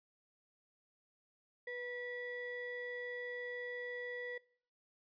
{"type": "ring-modulated tone", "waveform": "triangle", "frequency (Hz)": 729, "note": "F#5", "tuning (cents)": -26, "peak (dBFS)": -36, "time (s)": [1.67, 4.38], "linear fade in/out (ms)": 5, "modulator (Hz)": 1220, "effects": ["noise-tail reverb RT60 0.5 s tail -23 dB re dry", "resampled to 11025 Hz"]}